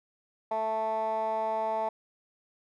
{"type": "tone with band-pass filter", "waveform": "15% pulse", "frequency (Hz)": 220, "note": "A3", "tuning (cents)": 0, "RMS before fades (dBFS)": -30, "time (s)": [0.51, 1.89], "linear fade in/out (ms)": 5, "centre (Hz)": 790, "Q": 7.2, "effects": []}